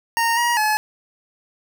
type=tone with pitch steps; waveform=25% pulse; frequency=924 / 952 / 855 Hz; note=A#5 / A#5 / A5; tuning=-16 / +36 / -50 cents; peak=-13 dBFS; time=0.17-0.77 s; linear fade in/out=0 ms; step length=200 ms; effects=none